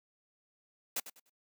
white noise with echo, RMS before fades -34 dBFS, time 0.96-1 s, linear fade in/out 5 ms, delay 99 ms, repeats 3, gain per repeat -12 dB, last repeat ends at 1.297 s, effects noise-tail reverb RT60 0.1 s tail -26 dB re dry + high-pass 200 Hz 12 dB/octave

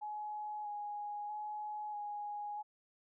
sine tone with vibrato, 836 Hz, G#5, 11 cents sharp, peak -39 dBFS, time 0.01-2.63 s, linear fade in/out 20 ms, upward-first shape square, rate 0.78 Hz, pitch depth 15 cents each way, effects none

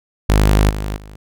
sawtooth tone with level steps, 51.5 Hz, G#1, 14 cents flat, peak -6 / -17 / -31 dBFS, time 0.29-1.16 s, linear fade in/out 5 ms, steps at 0.7 / 0.96 s, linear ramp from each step 2 ms, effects none

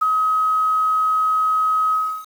sine tone with ADSR envelope, 1270 Hz, D#6, 35 cents sharp, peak -11 dBFS, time 0.01-2.26 s, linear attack 16 ms, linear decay 4 ms, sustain -4 dB, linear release 330 ms, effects 7-bit

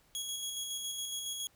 20% pulse tone with tremolo, 3322 Hz, G#7, in tune, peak -30 dBFS, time 0.15-1.47 s, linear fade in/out 0 ms, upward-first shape square, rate 7.2 Hz, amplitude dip 30%, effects pink hiss -67 dBFS RMS until 1.55 s

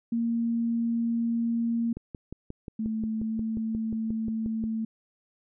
sine tone, 232 Hz, A#3, 8 cents flat, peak -24 dBFS, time 0.12-1.93 s, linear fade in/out 5 ms
click train, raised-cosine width 3 ms, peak -24 dBFS, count 16, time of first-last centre 1.97-4.639 s, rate 5.62 Hz
sine tone with pitch glide, 220 to 222.4 Hz, A3 to A3, 0 to +19 cents, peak -27 dBFS, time 2.79-4.85 s, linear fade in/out 5 ms, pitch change +19 cents, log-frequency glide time 3.21-3.37 s
effects none

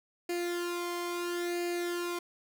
sawtooth tone with flanger, 349 Hz, F4, 1 cent flat, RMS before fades -34 dBFS, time 0.29-2.19 s, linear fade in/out 5 ms, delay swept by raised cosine 0.43 to 0.94 ms, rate 0.74 Hz, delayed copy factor +0.7, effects none

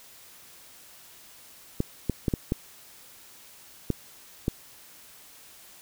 clicks, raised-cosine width 3 ms, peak -11 dBFS, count 7, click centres 1.804 / 2.097 / 2.282 / 2.338 / 2.521 / 3.903 / 4.481 s, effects white hiss -51 dBFS RMS until 5.81 s

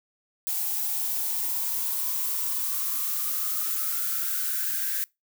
violet noise with high-pass filter sweep, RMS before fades -28 dBFS, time 0.47-5.04 s, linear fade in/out 0 ms, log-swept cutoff 760 to 1600 Hz, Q 9.9, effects noise-tail reverb RT60 0.2 s tail -24 dB re dry

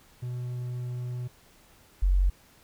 triangle / sine tone pair in turn, 123.47 / 46.25 Hz, B2 / F#1, 0 / 0 cents, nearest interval octave + perfect fourth, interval 1700 cents, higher first, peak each -29 / -19 dBFS, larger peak second, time 0.22-1.28 / 2.02-2.3 s, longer first, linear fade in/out 10 ms, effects pink hiss -58 dBFS RMS until 2.63 s

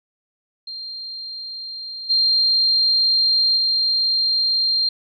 sine tone with level steps, 4186 Hz, C8, in tune, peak -29 / -14 / -16 dBFS, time 0.67-4.89 s, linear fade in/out 5 ms, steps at 2.09 / 3.56 s, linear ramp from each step 20 ms, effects none

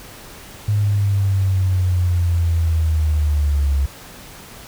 sine linear sweep, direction down, 104.7 to 68.2 Hz, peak -14 dBFS, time 0.68-3.86 s, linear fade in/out 5 ms, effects pink hiss -39 dBFS RMS until 4.67 s

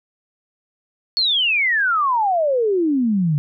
sine exponential sweep, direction down, 4435 to 141.6 Hz, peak -15 dBFS, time 1.17-3.38 s, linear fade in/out 0 ms, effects none

